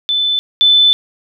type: tone pair in turn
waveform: sine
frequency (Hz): 3514 / 3514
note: A7 / A7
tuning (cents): -3 / -3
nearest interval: unison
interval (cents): 0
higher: neither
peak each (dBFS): -12 / -6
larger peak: second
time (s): 0.09-0.39 / 0.61-0.93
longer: second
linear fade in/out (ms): 0
effects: none